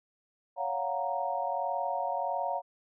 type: chord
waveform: sine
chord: Gb major seventh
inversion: second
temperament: equal with one note detuned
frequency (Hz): 560.2 / 698.5 / 740 / 932.3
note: Db5 / F5 / Gb5 / Bb5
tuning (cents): +18 / 0 / 0 / 0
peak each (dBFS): -36 / -34 / -35 / -34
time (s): 0.56-2.62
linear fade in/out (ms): 50
effects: none